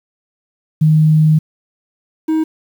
sine / triangle tone pair in turn, 155.56 / 316.3 Hz, D#3 / D#4, 0 / +29 cents, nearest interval octave, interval 1229 cents, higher second, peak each -7 / -10 dBFS, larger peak first, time 0.81-1.39 / 2.28-2.44 s, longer first, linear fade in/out 10 ms, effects 7-bit

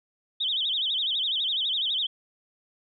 sine tone with vibrato, 3392 Hz, G#7, 36 cents sharp, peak -24 dBFS, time 0.4-2.07 s, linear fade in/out 10 ms, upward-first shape sine, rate 12 Hz, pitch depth 200 cents each way, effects none

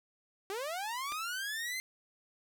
sawtooth linear sweep, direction up, 374.5 to 2093 Hz, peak -32 dBFS, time 0.5-1.8 s, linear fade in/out 0 ms
clicks, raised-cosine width 0.2 ms, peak -27 dBFS, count 2, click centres 1.12 / 1.123 s
effects none

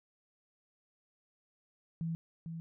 sine tone with echo, 164.81 Hz, E3, in tune, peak -33 dBFS, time 2.01-2.15 s, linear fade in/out 0 ms, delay 450 ms, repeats 1, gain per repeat -6 dB, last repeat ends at 2.6 s, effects none

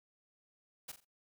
white noise with echo, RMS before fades -44 dBFS, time 0.88-0.92 s, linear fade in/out 10 ms, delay 43 ms, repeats 3, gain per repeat -10 dB, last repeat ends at 1.049 s, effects noise-tail reverb RT60 0.1 s tail -19 dB re dry

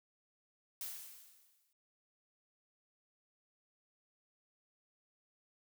blue noise with exponential decay, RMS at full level -41 dBFS, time 0.81-1.73 s, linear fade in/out 2 ms, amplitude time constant 200 ms, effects none

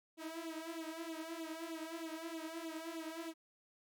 sawtooth tone with flanger, 325.4 Hz, E4, 22 cents flat, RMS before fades -45 dBFS, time 0.17-3.34 s, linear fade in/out 50 ms, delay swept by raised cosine 0.27 to 4.47 ms, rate 3.2 Hz, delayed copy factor +0.95, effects none

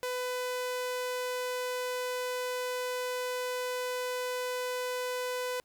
sawtooth tone, 500 Hz, B4, 21 cents sharp, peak -28 dBFS, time 0.03-5.6 s, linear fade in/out 0 ms, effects pink hiss -72 dBFS RMS until 5.64 s

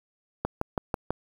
click train, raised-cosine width 1 ms, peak -12 dBFS, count 5, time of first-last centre 0.45-1.106 s, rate 6.1 Hz, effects 7-bit

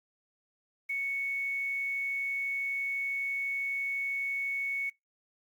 sine tone with quantisation, 2217 Hz, C#7, in tune, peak -30 dBFS, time 0.89-4.9 s, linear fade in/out 10 ms, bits 9, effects noise-tail reverb RT60 0.2 s tail -25 dB re dry + Opus 48 kbps

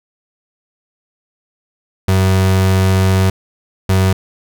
35% pulse tone bursts at uneven times, 94.7 Hz, F#2, 41 cents sharp, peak -8 dBFS, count 2, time 2.08-3.3 / 3.89-4.13 s, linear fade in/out 5 ms, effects none

